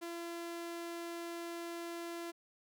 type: tone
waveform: sawtooth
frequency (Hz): 340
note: F4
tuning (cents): -46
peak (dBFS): -37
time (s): 0.01-2.32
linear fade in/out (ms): 20
effects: none